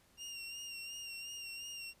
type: tone with vibrato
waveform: 25% pulse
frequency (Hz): 2785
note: F7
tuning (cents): -5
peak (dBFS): -40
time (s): 0.17-1.94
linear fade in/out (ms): 50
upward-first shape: sine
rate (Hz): 2.8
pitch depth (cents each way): 36
effects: pink hiss -68 dBFS RMS until 2 s + resampled to 32000 Hz